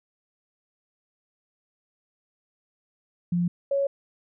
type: tone pair in turn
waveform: sine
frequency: 174.61 / 555.8 Hz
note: F3 / C#5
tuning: 0 / +4 cents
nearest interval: octave + minor sixth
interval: 2004 cents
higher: second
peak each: -21 dBFS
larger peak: neither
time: 3.32-3.48 / 3.71-3.87 s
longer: neither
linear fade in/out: 5 ms
effects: none